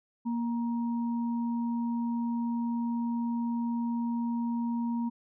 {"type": "tone pair together", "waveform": "sine", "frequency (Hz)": [235.1, 942], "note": ["A#3", "A#5"], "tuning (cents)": [15, 18], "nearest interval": "2 octaves", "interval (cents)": 2403, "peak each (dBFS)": [-28, -40], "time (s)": [0.25, 5.1], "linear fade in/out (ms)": 20, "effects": []}